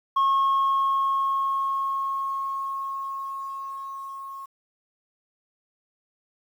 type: tone with level ramp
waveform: sine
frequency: 1088 Hz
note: C#6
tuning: 33 cents flat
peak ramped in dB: -15 to -35 dBFS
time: 0.16-4.46 s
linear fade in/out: 10 ms
effects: tanh soft clip ceiling -17 dBFS + 9-bit